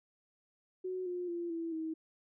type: tone with pitch steps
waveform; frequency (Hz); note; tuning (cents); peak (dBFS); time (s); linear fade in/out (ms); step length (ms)
sine; 369.8 / 356.6 / 343.8 / 331.6 / 319.7; F#4 / F4 / F4 / E4 / D#4; -1 / +36 / -27 / +10 / +47; -35; 0.84-1.94; 10; 220
effects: none